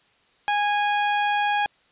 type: tone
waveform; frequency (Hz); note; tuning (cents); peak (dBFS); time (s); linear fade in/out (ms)
sawtooth; 825; G#5; -12; -16; 0.48-1.66; 0
effects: white hiss -61 dBFS RMS until 1.91 s + resampled to 8000 Hz